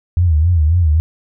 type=tone with vibrato; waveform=sine; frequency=82.1 Hz; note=E2; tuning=6 cents flat; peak=-9 dBFS; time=0.17-1 s; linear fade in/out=0 ms; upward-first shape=sine; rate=3.7 Hz; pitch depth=150 cents each way; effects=none